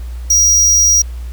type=tone with amplitude modulation; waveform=square; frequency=5730 Hz; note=F8; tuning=44 cents sharp; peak=-6 dBFS; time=0.3-1.02 s; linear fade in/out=5 ms; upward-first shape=sine; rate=280 Hz; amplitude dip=40%; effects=added 60 Hz sine -22 dBFS peak until 1.32 s + pink hiss -44 dBFS RMS until 1.32 s